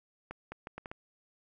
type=accelerating click train; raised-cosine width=0.5 ms; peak=-26 dBFS; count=6; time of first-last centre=0.31-0.915 s; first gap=210 ms; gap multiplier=0.72; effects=none